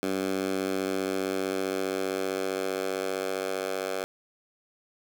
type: tone with high-pass filter sweep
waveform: 10% pulse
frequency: 95.3 Hz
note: G2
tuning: 48 cents flat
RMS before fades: -30 dBFS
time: 0.03-4.04 s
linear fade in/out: 0 ms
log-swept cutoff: 260 to 520 Hz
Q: 1.5
effects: 9-bit